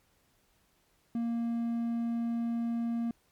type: tone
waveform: triangle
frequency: 233.1 Hz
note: A#3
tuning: in tune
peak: -27 dBFS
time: 1.15-3.11 s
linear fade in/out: 2 ms
effects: pink hiss -70 dBFS RMS until 3.31 s + MP3 96 kbps